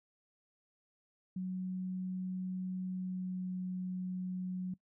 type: tone with pitch glide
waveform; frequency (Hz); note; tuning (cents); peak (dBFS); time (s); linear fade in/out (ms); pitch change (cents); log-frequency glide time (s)
sine; 185 to 183.62; F#3 to F#3; 0 to -13; -35; 1.36-4.74; 5; -13; 2.84-3.56
effects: noise-tail reverb RT60 0.1 s tail -21 dB re dry